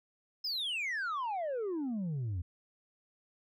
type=exponential sweep; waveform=sine; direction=down; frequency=5250 to 82.41 Hz; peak=-30 dBFS; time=0.44-2.42 s; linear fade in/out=10 ms; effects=tanh soft clip ceiling -32 dBFS